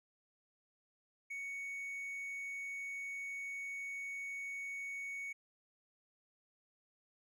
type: tone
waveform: triangle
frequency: 2227 Hz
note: C#7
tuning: 7 cents sharp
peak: -39 dBFS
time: 1.3-5.33 s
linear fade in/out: 10 ms
effects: none